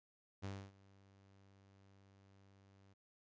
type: tone with ADSR envelope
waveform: sawtooth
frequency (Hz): 98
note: G2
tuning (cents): 0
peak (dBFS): -38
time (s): 0.42-2.94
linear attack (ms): 24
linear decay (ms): 270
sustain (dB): -23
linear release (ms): 16
effects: resampled to 16000 Hz